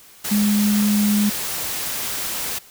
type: tone in noise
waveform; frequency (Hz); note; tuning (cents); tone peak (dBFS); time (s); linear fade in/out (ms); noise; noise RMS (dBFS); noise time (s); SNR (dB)
sine; 207.7; G#3; 0; -15; 0.31-1.3; 10; white; -26; 0.24-2.59; +8
effects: white hiss -47 dBFS RMS until 2.7 s